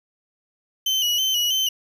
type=tone with vibrato; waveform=35% pulse; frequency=3000 Hz; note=F#7; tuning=23 cents sharp; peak=-17 dBFS; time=0.86-1.69 s; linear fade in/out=5 ms; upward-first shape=square; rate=3.1 Hz; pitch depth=47 cents each way; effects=none

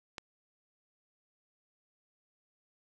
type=click; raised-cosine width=0.2 ms; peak=-22 dBFS; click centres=0.182 s; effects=none

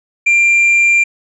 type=tone; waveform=triangle; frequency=2379 Hz; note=D7; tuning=22 cents sharp; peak=-6 dBFS; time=0.26-1.04 s; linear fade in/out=10 ms; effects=resampled to 22050 Hz

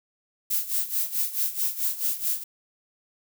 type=noise with tremolo; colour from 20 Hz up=violet; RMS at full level=-24 dBFS; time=0.5-2.44 s; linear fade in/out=10 ms; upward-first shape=sine; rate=4.6 Hz; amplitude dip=80%; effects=none

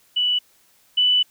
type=tone pair in turn; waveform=sine; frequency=2960 / 2982 Hz; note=F#7 / F#7; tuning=0 / +13 cents; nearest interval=unison; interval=13 cents; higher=second; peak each=-17 / -14 dBFS; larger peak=second; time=0.16-0.39 / 0.97-1.23 s; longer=second; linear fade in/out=10 ms; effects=white hiss -58 dBFS RMS until 1.3 s

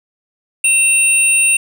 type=tone pair together; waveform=sine; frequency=2700 / 9132 Hz; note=E7 / D9; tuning=+41 / -50 cents; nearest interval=octave + major sixth; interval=2109 cents; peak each=-10 dBFS; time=0.64-1.57 s; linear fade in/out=5 ms; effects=tanh soft clip ceiling -6 dBFS + 7-bit

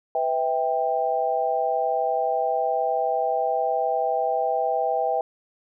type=tone cluster; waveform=sine; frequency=498.6 / 650 / 789 Hz; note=B4 / E5 / G5; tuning=+16 / -24 / +11 cents; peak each=-27 / -25 / -24 dBFS; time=0.15-5.21 s; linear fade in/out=2 ms; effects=none

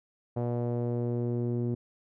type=tone with low-pass filter sweep; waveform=sawtooth; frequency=120 Hz; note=B2; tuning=49 cents flat; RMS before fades=-30 dBFS; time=0.36-1.75 s; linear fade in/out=10 ms; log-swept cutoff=640 to 330 Hz; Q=2; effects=none

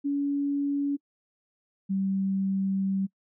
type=tone pair in turn; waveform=sine; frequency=283.3 / 193.42 Hz; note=C#4 / G3; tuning=+38 / -23 cents; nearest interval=perfect fifth; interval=661 cents; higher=first; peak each=-24 dBFS; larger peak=neither; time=0.04-0.97 / 1.89-3.07 s; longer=second; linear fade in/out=20 ms; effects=noise-tail reverb RT60 0.1 s tail -26 dB re dry

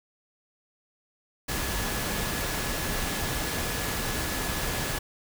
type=tone in noise; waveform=sine; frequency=1700 Hz; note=G#6; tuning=40 cents sharp; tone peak=-40 dBFS; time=1.48-4.99 s; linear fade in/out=10 ms; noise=pink; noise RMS=-30 dBFS; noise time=1.48-4.99 s; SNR=-13 dB; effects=none

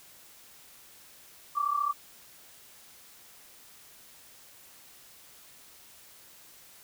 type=tone pair together; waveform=sine; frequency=1140.6 / 1174.7 Hz; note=C#6 / D6; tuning=+49 / 0 cents; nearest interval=minor second; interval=51 cents; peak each=-30 / -28 dBFS; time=1.55-1.93 s; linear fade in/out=20 ms; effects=white hiss -54 dBFS RMS until 6.83 s

